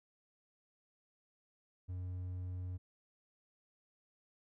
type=tone; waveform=triangle; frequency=90.9 Hz; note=F#2; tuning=30 cents flat; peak=-37 dBFS; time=1.88-2.78 s; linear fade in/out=20 ms; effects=none